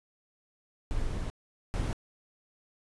brown noise bursts at uneven times, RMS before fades -31 dBFS, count 2, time 0.91-1.3 / 1.74-1.93 s, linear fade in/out 0 ms, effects resampled to 24000 Hz

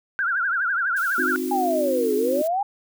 sine tone with vibrato, 1486 Hz, F#6, 7 cents sharp, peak -20 dBFS, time 0.19-1.36 s, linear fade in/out 0 ms, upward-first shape triangle, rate 12 Hz, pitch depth 190 cents each way
blue noise, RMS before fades -38 dBFS, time 0.96-2.48 s, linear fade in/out 10 ms
sine chord, C diminished, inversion none, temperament equal with one note detuned, 261.6 / 311.1 / 361.5 Hz, C4 / Eb4 / Gb4, 0 / 0 / -40 cents, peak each -27 / -30 / -27 dBFS, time 1.18-2.42 s, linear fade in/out 5 ms
sine exponential two-way sweep, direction down then up, 830.6 to 409.5 to 830.6 Hz, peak -20 dBFS, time 1.51-2.63 s, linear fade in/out 5 ms, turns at 2.15 s
effects none

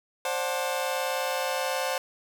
sawtooth chord, D dominant seventh, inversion third, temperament just, 528.6 / 587.3 / 734.2 / 881 Hz, C5 / D5 / F#5 / A5, +18 / 0 / -14 / +2 cents, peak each -26 / -31 / -29 / -31 dBFS, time 0.25-1.98 s, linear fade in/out 2 ms, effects none

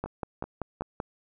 two click trains, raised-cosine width 1 ms, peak -24 / -17 dBFS, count 3 / 6, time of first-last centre 0.06-0.82 / 0.04-1.002 s, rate 2.63 / 5.2 Hz, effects none

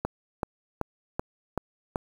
click train, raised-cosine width 1 ms, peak -13 dBFS, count 6, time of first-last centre 0.05-1.958 s, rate 2.62 Hz, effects 7-bit

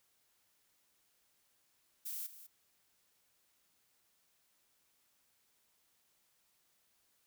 violet noise with echo, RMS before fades -42 dBFS, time 2.05-2.27 s, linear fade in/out 10 ms, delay 200 ms, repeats 1, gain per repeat -13 dB, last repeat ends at 2.47 s, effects white hiss -75 dBFS RMS until 7.26 s

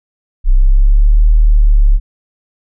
sine exponential two-way sweep, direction up then down, 31.32 to 39 to 34.77 Hz, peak -4 dBFS, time 0.44-2 s, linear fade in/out 50 ms, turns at 1.3 s, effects none

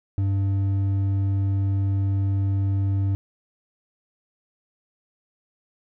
sine tone with hard clipping, 98 Hz, G2, in tune, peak -21 dBFS, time 0.18-3.15 s, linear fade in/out 0 ms, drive 5 dB, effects none

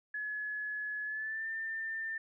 sine tone with pitch glide, 1700 to 1792.8 Hz, G#6 to A6, +40 to +32 cents, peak -35 dBFS, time 0.14-2.18 s, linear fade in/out 5 ms, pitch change +92 cents, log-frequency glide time 1.04-1.47 s, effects none

